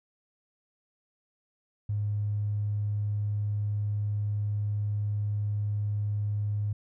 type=tone with tanh clipping; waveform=triangle; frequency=103.83 Hz; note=G#2; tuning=in tune; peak=-26 dBFS; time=1.89-6.73 s; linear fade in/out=5 ms; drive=2 dB; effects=none